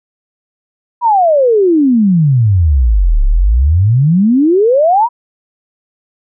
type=exponential two-way sweep; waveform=sine; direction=down then up; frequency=992 to 33.23 to 992 Hz; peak=-6 dBFS; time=1.01-5.09 s; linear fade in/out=50 ms; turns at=3.24 s; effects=none